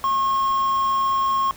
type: tone with quantisation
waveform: triangle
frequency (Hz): 1081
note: C#6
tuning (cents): -44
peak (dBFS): -16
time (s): 0.04-1.51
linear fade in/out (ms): 0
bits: 6
effects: pink hiss -44 dBFS RMS until 1.56 s